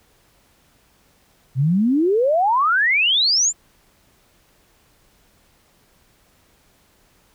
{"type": "exponential sweep", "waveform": "sine", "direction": "up", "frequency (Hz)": [123.47, 7459], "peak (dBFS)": -14, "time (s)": [1.55, 3.53], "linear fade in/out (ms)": 50, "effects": ["pink hiss -58 dBFS RMS until 7.34 s"]}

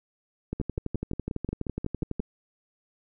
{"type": "two click trains", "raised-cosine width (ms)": 3, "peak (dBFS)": [-18, -17], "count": [10, 21], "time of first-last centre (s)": [[0.6, 2.201], [0.53, 2.197]], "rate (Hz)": [5.62, 12], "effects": []}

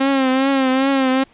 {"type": "tone with vibrato", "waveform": "sawtooth", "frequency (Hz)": 266.6, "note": "C4", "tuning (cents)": 33, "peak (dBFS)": -10, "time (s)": [0, 1.24], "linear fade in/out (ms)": 10, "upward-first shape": "triangle", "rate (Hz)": 2.5, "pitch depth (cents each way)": 65, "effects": ["pink hiss -52 dBFS RMS until 1.33 s", "resampled to 8000 Hz"]}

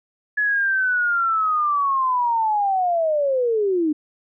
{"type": "linear sweep", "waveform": "sine", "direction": "down", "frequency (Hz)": [1706, 293.3], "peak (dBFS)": -17, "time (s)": [0.37, 3.93], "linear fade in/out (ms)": 10, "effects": []}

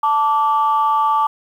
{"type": "tone pair together", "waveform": "sine", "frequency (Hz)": [880, 1163.9], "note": ["A5", "D6"], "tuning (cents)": [0, -16], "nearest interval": "perfect fourth", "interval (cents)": 484, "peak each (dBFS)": -15, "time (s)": [0.03, 1.27], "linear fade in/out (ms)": 5, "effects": ["tanh soft clip ceiling -7 dBFS", "8-bit"]}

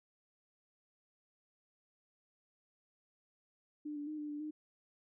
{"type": "tone with pitch steps", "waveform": "sine", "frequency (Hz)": [298.5, 291.5, 306.1, 298, 294.4, 305], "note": ["D4", "D4", "D#4", "D4", "D4", "D#4"], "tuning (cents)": [28, -13, -28, 25, 4, -34], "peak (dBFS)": -39, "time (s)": [3.85, 4.51], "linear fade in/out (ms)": 10, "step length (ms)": 110, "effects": []}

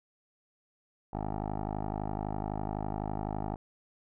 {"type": "tone with low-pass filter", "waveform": "10% pulse", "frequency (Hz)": 51.9, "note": "G#1", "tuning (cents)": 0, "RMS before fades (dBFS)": -35, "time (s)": [1.13, 3.56], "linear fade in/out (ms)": 5, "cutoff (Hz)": 830, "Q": 3.1, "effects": []}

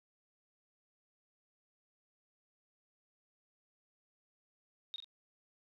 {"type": "tone with echo", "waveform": "sine", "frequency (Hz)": 3729, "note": "A#7", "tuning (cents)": 0, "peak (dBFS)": -38, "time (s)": [4.94, 4.96], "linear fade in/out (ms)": 0, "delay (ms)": 42, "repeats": 2, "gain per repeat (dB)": -6, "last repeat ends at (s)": 5.044, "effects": []}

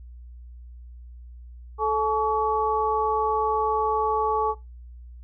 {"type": "tone cluster", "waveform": "sine", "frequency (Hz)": [435.8, 856, 1132], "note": ["A4", "A5", "C#6"], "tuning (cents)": [-17, -48, 36], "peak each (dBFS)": -25, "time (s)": [1.78, 4.55], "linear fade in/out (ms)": 50, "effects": ["noise-tail reverb RT60 0.2 s tail -18 dB re dry", "added 60 Hz sine -40 dBFS peak until 5.23 s"]}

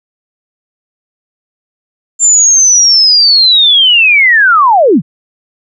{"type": "linear sweep", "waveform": "sine", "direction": "down", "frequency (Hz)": [7300, 120], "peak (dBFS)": -3, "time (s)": [2.19, 5.02], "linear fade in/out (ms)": 50, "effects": []}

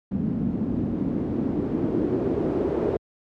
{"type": "noise with low-pass filter sweep", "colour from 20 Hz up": "white", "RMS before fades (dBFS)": -25, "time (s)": [0.11, 2.97], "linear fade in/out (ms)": 5, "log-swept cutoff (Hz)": [210, 420], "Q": 3.1, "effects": ["high-pass 60 Hz 12 dB/octave"]}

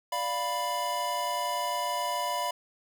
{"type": "chord", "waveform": "square", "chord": "B diminished", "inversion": "first", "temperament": "equal", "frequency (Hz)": [587.3, 698.5, 987.8], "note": ["D5", "F5", "B5"], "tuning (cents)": [0, 0, 0], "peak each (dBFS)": [-37, -35, -31], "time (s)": [0.12, 2.51], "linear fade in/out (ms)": 5, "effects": []}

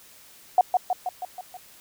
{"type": "tone with echo", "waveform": "sine", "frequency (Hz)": 732, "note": "F#5", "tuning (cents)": -19, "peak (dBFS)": -12, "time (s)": [0.58, 0.61], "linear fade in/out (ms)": 2, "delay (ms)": 160, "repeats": 6, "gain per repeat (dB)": -4, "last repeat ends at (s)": 1.57, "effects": ["white hiss -51 dBFS RMS until 1.8 s"]}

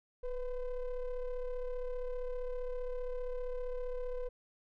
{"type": "ring-modulated tone", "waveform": "triangle", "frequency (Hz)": 256.6, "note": "C4", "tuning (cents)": -34, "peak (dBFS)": -30, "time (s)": [0.23, 4.29], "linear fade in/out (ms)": 10, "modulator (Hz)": 239, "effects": []}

